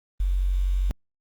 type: tone with quantisation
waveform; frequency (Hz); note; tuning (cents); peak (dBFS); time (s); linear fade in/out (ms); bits
sine; 46.25; F#1; 0; -20; 0.2-0.91; 0; 8
effects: Opus 24 kbps